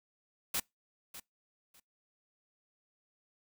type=noise with echo; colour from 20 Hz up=white; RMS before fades=-33 dBFS; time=0.54-0.6 s; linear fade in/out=5 ms; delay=600 ms; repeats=2; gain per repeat=-14 dB; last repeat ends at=1.8 s; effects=noise-tail reverb RT60 0.2 s tail -26 dB re dry